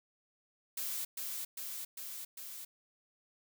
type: noise with echo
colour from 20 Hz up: blue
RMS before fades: -38 dBFS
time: 0.77-1.05 s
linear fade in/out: 5 ms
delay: 400 ms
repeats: 4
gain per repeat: -2 dB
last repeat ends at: 2.65 s
effects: none